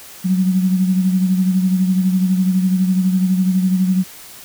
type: beating tone pair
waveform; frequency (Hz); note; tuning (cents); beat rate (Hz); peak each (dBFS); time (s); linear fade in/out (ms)
sine; 185 / 197; F#3 / G3; 0 / +9; 12; -13 / -22; 0.24-4.04; 20
effects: white hiss -38 dBFS RMS until 4.44 s